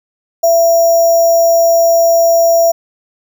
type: tone with sample-and-hold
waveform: sine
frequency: 670 Hz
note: E5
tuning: 28 cents sharp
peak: -6 dBFS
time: 0.43-2.72 s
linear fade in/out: 10 ms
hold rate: 6300 Hz
effects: none